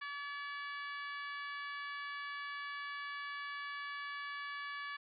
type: harmonic tone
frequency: 572 Hz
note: D5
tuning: 46 cents flat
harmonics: 2 / 3 / 4 / 5 / 6 / 7 / 8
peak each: -45 / -44 / -50 / -55 / -55 / -62 / -59 dBFS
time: 0.01-4.97 s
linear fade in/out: 10 ms
effects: none